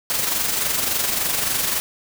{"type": "noise with amplitude modulation", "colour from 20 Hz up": "white", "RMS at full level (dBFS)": -20, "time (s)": [0.1, 1.8], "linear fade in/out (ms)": 0, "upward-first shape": "sine", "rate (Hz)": 23.5, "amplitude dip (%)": 45, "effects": []}